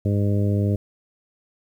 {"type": "harmonic tone", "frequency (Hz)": 101.7, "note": "G#2", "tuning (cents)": -36, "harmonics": [1, 2, 3, 4, 5, 6], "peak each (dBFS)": [-19, -25, -29, -31, -33, -35], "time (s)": [0.05, 0.76], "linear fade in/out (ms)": 5, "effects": ["9-bit"]}